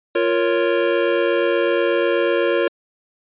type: chord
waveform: square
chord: Bb minor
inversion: second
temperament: equal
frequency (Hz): 349.2 / 466.2 / 554.4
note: F4 / Bb4 / Db5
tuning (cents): 0 / 0 / 0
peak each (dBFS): -21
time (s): 0.15-2.68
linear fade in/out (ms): 5
effects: resampled to 8000 Hz